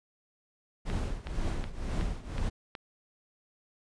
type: noise with tremolo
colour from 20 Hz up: brown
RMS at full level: -29 dBFS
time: 0.85-2.5 s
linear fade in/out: 20 ms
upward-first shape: triangle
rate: 2 Hz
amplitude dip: 85%
type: click train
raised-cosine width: 0.3 ms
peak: -23 dBFS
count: 6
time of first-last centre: 0.9-2.752 s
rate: 2.7 Hz
effects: resampled to 22050 Hz